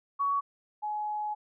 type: tone pair in turn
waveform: sine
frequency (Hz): 1124 / 843.8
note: C#6 / G#5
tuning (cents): +24 / +27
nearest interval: perfect fourth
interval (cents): 497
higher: first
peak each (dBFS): -25 / -30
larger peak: first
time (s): 0.19-0.41 / 0.82-1.35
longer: second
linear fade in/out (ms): 20
effects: none